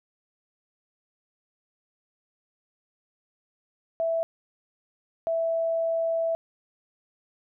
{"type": "tone bursts at uneven times", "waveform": "sine", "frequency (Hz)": 659.3, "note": "E5", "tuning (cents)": 0, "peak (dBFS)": -23, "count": 2, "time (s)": [[4, 4.23], [5.27, 6.35]], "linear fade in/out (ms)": 0, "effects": []}